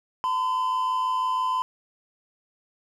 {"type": "tone pair together", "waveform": "triangle", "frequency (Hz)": [910.9, 1017], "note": ["A#5", "C6"], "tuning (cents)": [-40, -50], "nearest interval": "major second", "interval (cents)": 190, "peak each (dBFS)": [-30, -21], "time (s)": [0.24, 1.62], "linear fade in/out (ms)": 0, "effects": []}